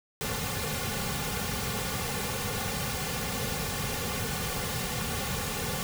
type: noise with comb filter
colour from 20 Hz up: pink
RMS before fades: -32 dBFS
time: 0.21-5.83 s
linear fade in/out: 0 ms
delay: 3.1 ms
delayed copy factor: -0.95
effects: none